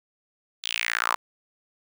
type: tone with high-pass filter sweep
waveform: sawtooth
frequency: 57.6 Hz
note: A#1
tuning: 20 cents flat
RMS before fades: -27 dBFS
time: 0.63-1.16 s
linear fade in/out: 20 ms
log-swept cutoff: 3600 to 990 Hz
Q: 4.3
effects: none